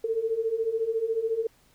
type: beating tone pair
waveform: sine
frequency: 440 / 454 Hz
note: A4 / A#4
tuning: 0 / -46 cents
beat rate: 14 Hz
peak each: -30 / -26 dBFS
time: 0.04-1.47 s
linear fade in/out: 5 ms
effects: pink hiss -62 dBFS RMS until 1.74 s